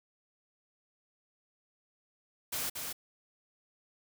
white noise with echo, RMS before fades -35 dBFS, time 2.52-2.7 s, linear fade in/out 10 ms, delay 230 ms, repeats 1, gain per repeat -4 dB, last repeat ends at 2.93 s, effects none

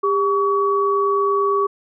sine tone pair together, 400.3 / 1132.2 Hz, G4 / C#6, +36 / +36 cents, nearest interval octave + tritone, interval 1800 cents, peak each -18 dBFS, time 0.03-1.67 s, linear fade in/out 10 ms, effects none

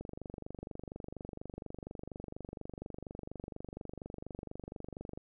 click train, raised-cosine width 2 ms, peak -29 dBFS, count 126, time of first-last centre 0.01-5.175 s, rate 24.2 Hz, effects none

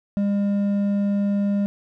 sine tone with hard clipping, 201.6 Hz, G3, 49 cents sharp, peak -20 dBFS, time 0.17-1.66 s, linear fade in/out 0 ms, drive 5 dB, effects none

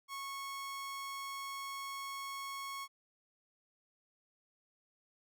sawtooth tone, 1100 Hz, C#6, 14 cents flat, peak -37 dBFS, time 0.08-2.88 s, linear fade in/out 50 ms, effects none

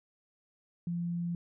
sine tone, 172.2 Hz, F3, 24 cents flat, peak -31 dBFS, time 0.87-1.35 s, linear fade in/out 2 ms, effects none

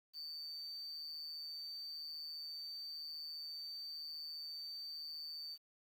triangle tone with amplitude modulation, 4577 Hz, D8, 45 cents flat, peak -40 dBFS, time 0.13-5.58 s, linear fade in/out 50 ms, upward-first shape sine, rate 155 Hz, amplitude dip 55%, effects tanh soft clip ceiling -37 dBFS + 11-bit

